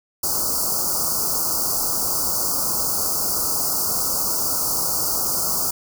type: band-stop noise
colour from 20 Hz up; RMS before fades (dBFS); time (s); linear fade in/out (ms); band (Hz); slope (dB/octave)
white; -22; 0.23-5.71; 5; 1400 to 4500; 96
effects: none